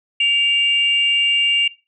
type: tone pair together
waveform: sine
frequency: 2289 / 2797 Hz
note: D7 / F7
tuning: -45 / +2 cents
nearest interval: minor third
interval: 347 cents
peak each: -21 / -13 dBFS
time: 0.2-1.68 s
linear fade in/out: 5 ms
effects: noise-tail reverb RT60 0.3 s tail -21 dB re dry + tanh soft clip ceiling -7 dBFS